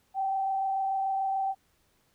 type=tone with frequency modulation; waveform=sine; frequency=775 Hz; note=G5; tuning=20 cents flat; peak=-26 dBFS; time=0.14-1.55 s; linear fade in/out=50 ms; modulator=26.9 Hz; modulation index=0.43; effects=pink hiss -69 dBFS RMS until 2.14 s